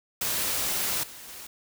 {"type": "noise with level steps", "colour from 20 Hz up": "white", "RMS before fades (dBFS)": [-28, -44, -42], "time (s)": [0.21, 1.47], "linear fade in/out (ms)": 5, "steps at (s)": [1.03, 1.28], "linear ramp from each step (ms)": 5, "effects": []}